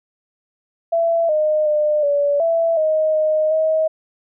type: tone with pitch steps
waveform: sine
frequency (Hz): 669 / 613 / 602 / 574 / 664 / 625 / 620 / 633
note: E5 / D#5 / D5 / D5 / E5 / D#5 / D#5 / D#5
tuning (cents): +25 / -26 / +43 / -40 / +12 / +8 / -6 / +30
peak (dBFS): -14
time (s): 0.92-3.88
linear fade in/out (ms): 10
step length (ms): 370
effects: none